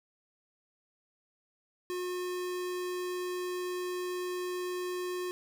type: tone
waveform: square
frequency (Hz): 360.9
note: F#4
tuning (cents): -43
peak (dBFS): -34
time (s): 1.9-5.31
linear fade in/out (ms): 0
effects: none